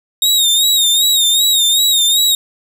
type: tone with vibrato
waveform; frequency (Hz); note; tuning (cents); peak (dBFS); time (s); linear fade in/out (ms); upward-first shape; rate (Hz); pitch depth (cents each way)
sawtooth; 3729; A#7; 0; -7; 0.22-2.35; 2; sine; 2.6; 75
effects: none